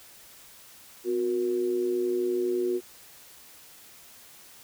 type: tone with amplitude modulation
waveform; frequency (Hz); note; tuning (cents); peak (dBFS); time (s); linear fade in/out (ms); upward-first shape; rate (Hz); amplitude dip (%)
sine; 363.6; F#4; -30; -21; 1.04-2.81; 50; sine; 112; 65
effects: white hiss -51 dBFS RMS until 4.63 s